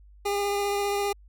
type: tone with vibrato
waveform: 25% pulse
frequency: 404.5 Hz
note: G#4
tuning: 46 cents flat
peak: -21 dBFS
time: 0.25-1.13 s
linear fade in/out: 10 ms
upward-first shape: triangle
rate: 15 Hz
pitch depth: 14 cents each way
effects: added 50 Hz sine -49 dBFS peak until 1.28 s